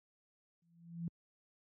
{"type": "tone with exponential growth", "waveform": "sine", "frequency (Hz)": 169, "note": "E3", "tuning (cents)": 43, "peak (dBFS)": -34, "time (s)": [0.62, 1.08], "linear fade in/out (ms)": 2, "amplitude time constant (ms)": 98, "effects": ["high-pass 80 Hz 12 dB/octave"]}